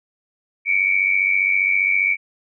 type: tone pair together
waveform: sine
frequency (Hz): 2237 / 2332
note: C#7 / D7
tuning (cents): +15 / -13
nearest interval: minor second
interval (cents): 72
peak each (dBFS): -18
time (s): 0.65-2.17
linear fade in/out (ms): 50
effects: none